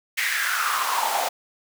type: noise with high-pass filter sweep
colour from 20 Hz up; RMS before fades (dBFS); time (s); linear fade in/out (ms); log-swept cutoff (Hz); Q
pink; -24; 0.17-1.29; 10; 2100 to 680; 5.8
effects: none